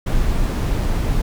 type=noise; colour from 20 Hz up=brown; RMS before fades=-18 dBFS; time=0.06-1.22 s; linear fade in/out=10 ms; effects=none